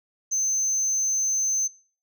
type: tone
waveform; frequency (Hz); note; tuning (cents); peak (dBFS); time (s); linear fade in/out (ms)
sine; 6200; G8; -20; -19; 0.31-1.68; 20
effects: noise-tail reverb RT60 0.4 s tail -19 dB re dry + tanh soft clip ceiling -21 dBFS